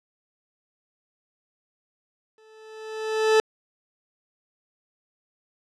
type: tone with exponential growth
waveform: 40% pulse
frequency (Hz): 437.2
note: A4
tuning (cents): -11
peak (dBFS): -13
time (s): 2.38-3.4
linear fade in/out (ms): 1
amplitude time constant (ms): 220
effects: low-pass 6000 Hz 12 dB/octave